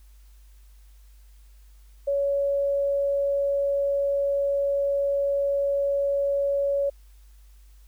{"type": "tone", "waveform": "sine", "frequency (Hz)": 561, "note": "C#5", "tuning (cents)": 21, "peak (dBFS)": -21, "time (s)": [2.07, 6.9], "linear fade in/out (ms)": 10, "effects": ["added 50 Hz sine -48 dBFS peak until 7.87 s", "white hiss -64 dBFS RMS until 7.87 s"]}